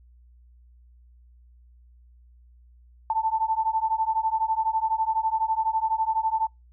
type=beating tone pair; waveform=sine; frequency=880 / 892 Hz; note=A5 / A5; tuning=0 / +23 cents; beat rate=12 Hz; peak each=-25 dBFS; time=3.1-6.47 s; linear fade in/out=2 ms; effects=noise-tail reverb RT60 0.2 s tail -26 dB re dry + added 60 Hz sine -51 dBFS peak until 6.72 s